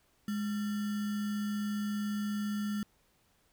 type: tone with sample-and-hold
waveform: sine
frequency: 207.7 Hz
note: G#3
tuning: in tune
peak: -31 dBFS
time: 0.28-2.83 s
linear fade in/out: 2 ms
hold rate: 1575 Hz
effects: pink hiss -70 dBFS RMS until 3.52 s